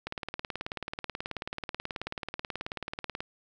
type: click train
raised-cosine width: 0.3 ms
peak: -18 dBFS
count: 59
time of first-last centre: 0.07-3.205 s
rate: 18.5 Hz
effects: none